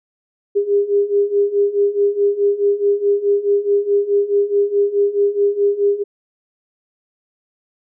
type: beating tone pair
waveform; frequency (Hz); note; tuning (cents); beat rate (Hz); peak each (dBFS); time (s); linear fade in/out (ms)
sine; 402.1 / 406.8; G4 / G#4; +44 / -36; 4.7; -18 / -15; 0.55-6.04; 20
effects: none